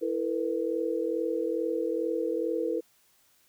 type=chord; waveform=sine; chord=E suspended fourth; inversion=none; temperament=equal with one note detuned; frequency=329.6 / 451.6 / 493.9 Hz; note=E4 / A4 / B4; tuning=0 / +45 / 0 cents; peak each=-31 dBFS; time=0.01-2.81 s; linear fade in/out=20 ms; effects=white hiss -65 dBFS RMS until 3.48 s